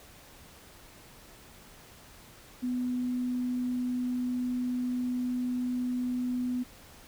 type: tone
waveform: sine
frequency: 248.8 Hz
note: B3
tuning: 13 cents sharp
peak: -28 dBFS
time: 2.62-6.64 s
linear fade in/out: 20 ms
effects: pink hiss -53 dBFS RMS until 7.07 s